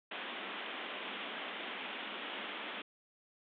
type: band-pass noise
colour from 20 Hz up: white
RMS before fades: -43 dBFS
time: 0.11-2.82 s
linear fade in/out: 5 ms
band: 190 to 3500 Hz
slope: 96 dB/octave
effects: none

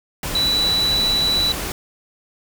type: tone in noise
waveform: sine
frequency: 3951 Hz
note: B7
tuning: in tune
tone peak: -16 dBFS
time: 0.35-1.52 s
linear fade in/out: 2 ms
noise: pink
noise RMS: -26 dBFS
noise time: 0.23-1.72 s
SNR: +7 dB
effects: none

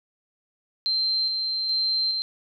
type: tone with tremolo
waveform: sine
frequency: 4132 Hz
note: C8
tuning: 22 cents flat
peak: -21 dBFS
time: 0.86-2.22 s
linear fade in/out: 0 ms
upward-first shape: square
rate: 1.2 Hz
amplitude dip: 30%
effects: none

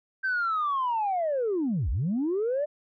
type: linear two-way sweep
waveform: sine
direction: down then up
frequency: 1572 to 49 to 608 Hz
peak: -23 dBFS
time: 0.23-2.66 s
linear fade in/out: 20 ms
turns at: 1.9 s
effects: tanh soft clip ceiling -21 dBFS

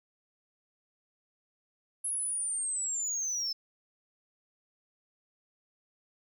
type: linear sweep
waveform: sine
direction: down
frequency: 10740 to 5210 Hz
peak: -28 dBFS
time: 2.04-3.53 s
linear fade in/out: 10 ms
effects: tanh soft clip ceiling -29 dBFS

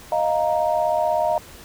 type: chord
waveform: sine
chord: Eb suspended second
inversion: none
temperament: equal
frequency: 622.3 / 698.5 / 932.3 Hz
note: Eb5 / F5 / Bb5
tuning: 0 / 0 / 0 cents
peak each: -21 / -22 / -24 dBFS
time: 0.12-1.38 s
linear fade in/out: 2 ms
effects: pink hiss -43 dBFS RMS until 1.64 s

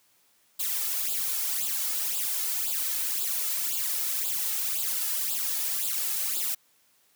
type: noise with flanger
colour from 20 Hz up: blue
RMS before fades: -29 dBFS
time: 0.59-6.55 s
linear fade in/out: 10 ms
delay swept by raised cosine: 0.25 to 2.35 ms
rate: 1.9 Hz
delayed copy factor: +0.9
effects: white hiss -65 dBFS RMS until 7.15 s + high-pass 100 Hz 12 dB/octave

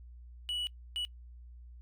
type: tone bursts at uneven times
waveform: triangle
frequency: 2941 Hz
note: F#7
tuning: 11 cents flat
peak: -31 dBFS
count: 2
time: 0.49-0.67 / 0.96-1.05 s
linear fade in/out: 0 ms
effects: noise-tail reverb RT60 0.1 s tail -23 dB re dry + added 60 Hz sine -48 dBFS peak until 1.81 s

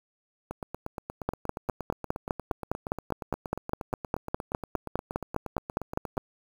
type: two click trains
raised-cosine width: 1 ms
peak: -12 / -20 dBFS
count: 25 / 49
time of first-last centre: 1.29-6.178 / 0.51-6.17 s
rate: 4.91 / 8.48 Hz
effects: 7-bit

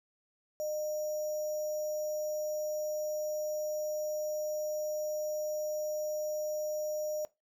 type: tone with sample-and-hold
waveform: sine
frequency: 608 Hz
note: D#5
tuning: 40 cents flat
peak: -32 dBFS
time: 0.6-7.25 s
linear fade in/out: 0 ms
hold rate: 6300 Hz
effects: noise-tail reverb RT60 0.2 s tail -19 dB re dry

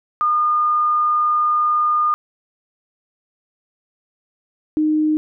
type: tone pair in turn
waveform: sine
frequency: 1217 / 307.7 Hz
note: D#6 / D#4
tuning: -39 / -19 cents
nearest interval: 2 octaves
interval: 2380 cents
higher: first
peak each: -14 dBFS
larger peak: neither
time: 0.21-2.14 / 4.77-5.17 s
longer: first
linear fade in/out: 0 ms
effects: none

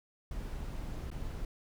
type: noise with dropouts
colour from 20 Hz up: brown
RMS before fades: -39 dBFS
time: 0.31-1.45 s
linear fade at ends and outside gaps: 2 ms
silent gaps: 1.103-1.114 s
effects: none

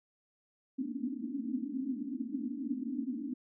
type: band-pass noise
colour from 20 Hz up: white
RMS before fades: -37 dBFS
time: 0.78-3.34 s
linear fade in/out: 10 ms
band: 230 to 290 Hz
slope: 96 dB/octave
effects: none

